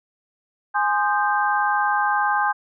sine chord, Ab major seventh, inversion none, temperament equal with one note detuned, 830.6 / 1046.5 / 1225.2 / 1568 Hz, Ab5 / C6 / Eb6 / G6, 0 / 0 / -27 / 0 cents, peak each -21 / -25 / -26 / -23 dBFS, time 0.74-2.53 s, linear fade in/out 20 ms, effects none

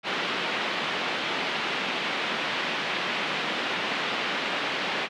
white band-pass noise, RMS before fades -29 dBFS, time 0.03-5.09 s, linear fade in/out 50 ms, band 170 to 3300 Hz, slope 24 dB/octave, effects none

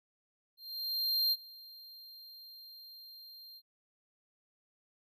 square tone with ADSR envelope, 4186 Hz, C8, in tune, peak -27 dBFS, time 0.57-3.62 s, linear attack 750 ms, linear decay 40 ms, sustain -23 dB, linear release 52 ms, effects none

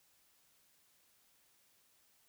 silence, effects white hiss -71 dBFS RMS until 2.28 s

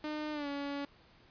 sawtooth tone with pitch glide, 303.5 to 283.2 Hz, D#4 to C#4, -43 to +37 cents, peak -32 dBFS, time 0.04-0.85 s, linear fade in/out 2 ms, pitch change -120 cents, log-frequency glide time 0.32-0.48 s, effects pink hiss -62 dBFS RMS until 1.3 s + resampled to 11025 Hz

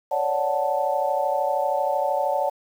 sine chord, D major seventh, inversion third, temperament equal, 554.4 / 587.3 / 740 / 880 Hz, C#5 / D5 / F#5 / A5, 0 / 0 / 0 / 0 cents, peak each -26 dBFS, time 0.11-2.5 s, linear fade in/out 10 ms, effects 8-bit

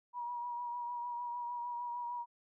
sine tone with vibrato, 962 Hz, B5, 46 cents flat, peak -37 dBFS, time 0.13-2.26 s, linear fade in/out 50 ms, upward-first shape triangle, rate 6.6 Hz, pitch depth 31 cents each way, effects none

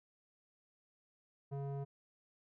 square tone with low-pass filter, 139.4 Hz, C#3, 10 cents sharp, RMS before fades -41 dBFS, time 1.51-1.85 s, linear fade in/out 20 ms, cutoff 670 Hz, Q 1.3, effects none

